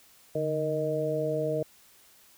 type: harmonic tone with a mistuned harmonic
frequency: 155.4 Hz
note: D#3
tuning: 2 cents flat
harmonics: 1 / 2 / 3 / 4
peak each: -34 / -36 / -30 / -30 dBFS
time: 0.35-1.63 s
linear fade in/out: 5 ms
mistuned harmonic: 1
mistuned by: -92 cents
effects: white hiss -58 dBFS RMS until 2.37 s